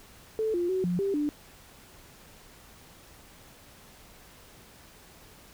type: tone with pitch steps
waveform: sine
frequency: 438.7 / 349.2 / 374.6 / 177.2 / 394.6 / 295 Hz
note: A4 / F4 / F#4 / F3 / G4 / D4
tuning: -5 / 0 / +21 / +25 / +11 / +8 cents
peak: -25 dBFS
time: 0.39-1.29 s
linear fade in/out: 0 ms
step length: 150 ms
effects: pink hiss -53 dBFS RMS until 5.53 s